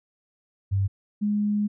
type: tone pair in turn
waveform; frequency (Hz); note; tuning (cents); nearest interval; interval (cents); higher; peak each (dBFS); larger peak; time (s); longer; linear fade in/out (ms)
sine; 98 / 207.7; G2 / G#3; 0 / 0; octave + minor second; 1300; second; -20 / -21; first; 0.71-0.88 / 1.21-1.68; second; 20
effects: none